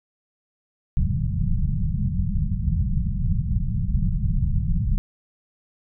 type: low-pass noise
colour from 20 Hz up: pink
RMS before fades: -22 dBFS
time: 0.97-4.98 s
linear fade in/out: 0 ms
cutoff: 200 Hz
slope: 96 dB/octave
effects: none